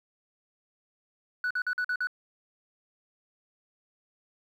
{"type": "tone bursts", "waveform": "sine", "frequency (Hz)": 1480, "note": "F#6", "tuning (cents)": 0, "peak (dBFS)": -24, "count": 6, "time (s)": [1.44, 2.071], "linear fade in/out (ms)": 2, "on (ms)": 66, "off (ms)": 47, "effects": ["tanh soft clip ceiling -25 dBFS", "10-bit"]}